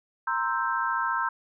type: chord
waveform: sine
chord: C dominant seventh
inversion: third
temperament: equal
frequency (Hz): 932.3 / 1046.5 / 1318.5 / 1568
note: Bb5 / C6 / E6 / G6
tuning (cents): 0 / 0 / 0 / 0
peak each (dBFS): -30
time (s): 0.27-1.29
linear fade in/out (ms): 5
effects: none